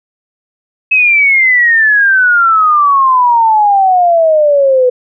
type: exponential sweep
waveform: sine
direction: down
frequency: 2584 to 493.9 Hz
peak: -5 dBFS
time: 0.91-4.9 s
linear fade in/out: 10 ms
effects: none